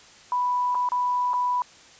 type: tone with dropouts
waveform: sine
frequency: 987.8 Hz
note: B5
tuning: in tune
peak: -21 dBFS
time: 0.32-1.62 s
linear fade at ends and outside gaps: 1 ms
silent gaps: 0.747-0.752 / 0.889-0.919 / 1.334-1.339 s
effects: white hiss -50 dBFS RMS until 1.99 s + resampled to 16000 Hz